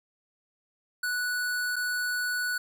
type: tone with dropouts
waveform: square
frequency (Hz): 1477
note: F#6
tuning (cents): -3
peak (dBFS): -28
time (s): 1.03-2.58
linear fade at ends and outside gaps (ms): 5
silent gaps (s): 1.759-1.763
effects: none